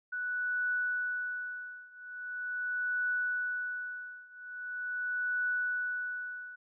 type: tone with tremolo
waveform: sine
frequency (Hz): 1480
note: F#6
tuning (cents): 0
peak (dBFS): -28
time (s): 0.12-6.56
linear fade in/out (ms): 10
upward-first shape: triangle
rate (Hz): 0.42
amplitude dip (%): 95
effects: none